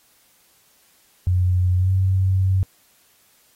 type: tone with pitch glide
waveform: sine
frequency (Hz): 90.7 to 94.66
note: F#2 to F#2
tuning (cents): -34 to +40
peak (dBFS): -15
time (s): 1.27-2.63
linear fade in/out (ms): 0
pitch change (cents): +74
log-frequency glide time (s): 1.78-1.9
effects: white hiss -58 dBFS RMS until 3.55 s + AAC 48 kbps